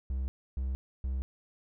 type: tone bursts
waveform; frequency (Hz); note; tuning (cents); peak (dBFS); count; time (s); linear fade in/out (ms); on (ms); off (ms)
triangle; 65.41; C2; 0; -28; 3; 0.1-1.22; 0; 180; 290
effects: none